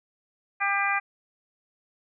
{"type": "harmonic tone", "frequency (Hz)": 398.8, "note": "G4", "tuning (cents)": 30, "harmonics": [2, 3, 4, 5, 6], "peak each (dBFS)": [-29, -29, -29, -29, -29], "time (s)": [0.6, 1], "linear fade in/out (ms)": 20, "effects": []}